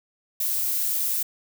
violet noise, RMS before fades -25 dBFS, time 0.4-1.23 s, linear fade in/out 5 ms, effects none

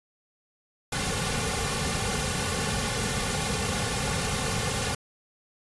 pink noise with comb filter, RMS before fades -28 dBFS, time 0.92-4.95 s, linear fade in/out 5 ms, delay 3.1 ms, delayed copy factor -1, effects resampled to 24000 Hz

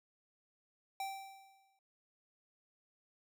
square tone with exponential decay, 779 Hz, G5, 11 cents flat, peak -37 dBFS, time 1-1.79 s, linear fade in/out 2 ms, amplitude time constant 170 ms, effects none

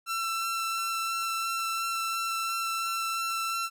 sawtooth tone with vibrato, 1343 Hz, E6, 32 cents sharp, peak -25 dBFS, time 0.06-3.7 s, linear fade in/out 50 ms, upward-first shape sine, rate 2.9 Hz, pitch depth 9 cents each way, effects none

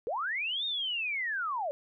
sine linear two-way sweep, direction up then down, 410.3 to 3729 to 546 Hz, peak -30 dBFS, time 0.07-1.71 s, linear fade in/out 0 ms, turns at 0.65 s, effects none

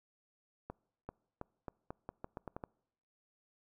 accelerating click train, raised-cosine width 1 ms, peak -28 dBFS, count 11, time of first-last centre 0.7-2.638 s, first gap 390 ms, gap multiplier 0.83, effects noise-tail reverb RT60 0.8 s tail -26 dB re dry

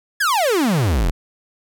45% pulse exponential sweep, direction down, 1752 to 36 Hz, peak -15 dBFS, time 0.2-1.11 s, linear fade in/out 10 ms, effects none

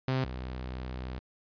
sawtooth tone pair in turn, 130.81 / 63.32 Hz, C3 / B1, 0 / +44 cents, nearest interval octave + minor second, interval 1256 cents, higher first, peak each -23 / -32 dBFS, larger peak first, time 0.08-0.24 / 0.24-1.19 s, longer second, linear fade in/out 0 ms, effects resampled to 11025 Hz

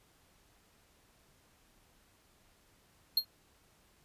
square tone with exponential decay, 4240 Hz, C8, 22 cents sharp, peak -22 dBFS, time 3.17-3.25 s, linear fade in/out 5 ms, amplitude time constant 17 ms, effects pink hiss -67 dBFS RMS until 4.04 s + resampled to 32000 Hz

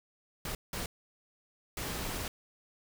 pink noise bursts at uneven times, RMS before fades -37 dBFS, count 3, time 0.45-0.55 / 0.73-0.86 / 1.77-2.28 s, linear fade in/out 2 ms, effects none

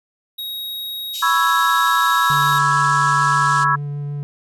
square tone, 3786 Hz, A#7, 26 cents sharp, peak -26 dBFS, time 0.38-2.59 s, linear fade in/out 10 ms
white band-pass noise, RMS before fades -33 dBFS, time 1.13-3.65 s, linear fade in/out 20 ms, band 2700 to 8800 Hz, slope 48 dB/octave
sine chord, C# minor seventh, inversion third, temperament equal with one note detuned, 987.8 / 1108.7 / 1322.3 / 1661.2 Hz, B5 / C#6 / E6 / G#6, 0 / 0 / +5 / 0 cents, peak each -20 / -19 / -18 / -20 dBFS, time 1.22-3.76 s, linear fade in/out 10 ms
triangle tone with vibrato, 144.4 Hz, D3, 29 cents flat, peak -21 dBFS, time 2.3-4.23 s, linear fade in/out 0 ms, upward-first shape sine, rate 6.7 Hz, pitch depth 8 cents each way
effects none

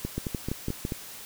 two click trains, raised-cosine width 3 ms, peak -16 / -17 dBFS, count 5 / 5, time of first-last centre 0.18-0.851 / 0.05-0.921 s, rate 5.96 / 4.59 Hz, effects white hiss -43 dBFS RMS until 1.25 s

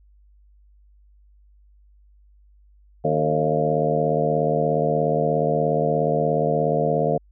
harmonic tone with a mistuned harmonic, 76.9 Hz, D#2, 20 cents flat, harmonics 2 / 3 / 4 / 5 / 6 / 7 / 8 / 9, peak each -25 / -29 / -32 / -36 / -24 / -25 / -26 / -25 dBFS, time 3.04-7.18 s, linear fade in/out 10 ms, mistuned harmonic 6, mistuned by -58 cents, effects added 50 Hz sine -51 dBFS peak until 7.31 s

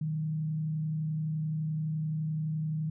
sine tone with frequency modulation, 155.8 Hz, D#3, 3 cents sharp, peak -29 dBFS, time 0.01-2.9 s, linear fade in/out 5 ms, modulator 31.7 Hz, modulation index 0.29, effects none

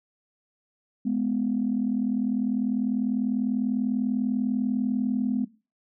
sine tone pair together, 211.7 / 251.8 Hz, G#3 / B3, +33 / +34 cents, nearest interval minor third, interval 301 cents, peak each -25 dBFS, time 1.05-5.45 s, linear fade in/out 10 ms, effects noise-tail reverb RT60 0.3 s tail -18 dB re dry + tanh soft clip ceiling -15 dBFS

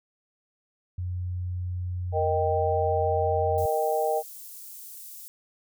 sine tone, 90 Hz, F#2, 47 cents flat, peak -28 dBFS, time 0.98-3.66 s, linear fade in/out 5 ms
sine chord, Eb major, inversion second, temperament equal, 466.2 / 622.3 / 784 Hz, Bb4 / Eb5 / G5, 0 / 0 / 0 cents, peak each -27 dBFS, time 2.12-4.23 s, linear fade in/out 50 ms
white high-pass noise, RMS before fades -43 dBFS, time 3.58-5.28 s, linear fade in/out 0 ms, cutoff 8500 Hz, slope 12 dB/octave
effects none

